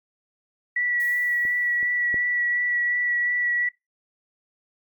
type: tone with vibrato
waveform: sine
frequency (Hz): 1945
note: B6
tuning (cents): -27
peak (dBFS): -21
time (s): 0.76-3.69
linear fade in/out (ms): 5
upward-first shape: sine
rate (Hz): 2.8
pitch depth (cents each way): 13
type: noise with exponential decay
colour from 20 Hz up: violet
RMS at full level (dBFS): -40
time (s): 1-2.48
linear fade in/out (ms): 2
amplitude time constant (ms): 320
type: clicks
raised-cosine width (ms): 2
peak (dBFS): -29 / -31 / -21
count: 3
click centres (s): 1.452 / 1.829 / 2.143
effects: noise-tail reverb RT60 0.2 s tail -22 dB re dry + Opus 48 kbps